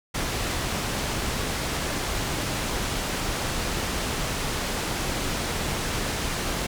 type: low-pass noise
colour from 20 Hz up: pink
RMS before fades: -28 dBFS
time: 0.14-6.67 s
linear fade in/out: 10 ms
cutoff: 9300 Hz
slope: 12 dB/octave
effects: none